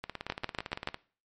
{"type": "two click trains", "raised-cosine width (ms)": 0.3, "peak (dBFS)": [-20, -14], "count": [17, 5], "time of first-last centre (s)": [[0.04, 0.944], [0.3, 0.874]], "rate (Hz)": [17.7, 6.97], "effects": ["noise-tail reverb RT60 0.4 s tail -19 dB re dry", "MP3 48 kbps"]}